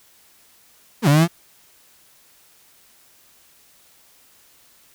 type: linear two-way sweep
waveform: 35% pulse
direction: down then up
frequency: 262.4 to 138.59 to 174.6 Hz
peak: -10 dBFS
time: 1.02-1.28 s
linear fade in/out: 50 ms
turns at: 1.08 s
effects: white hiss -54 dBFS RMS until 4.94 s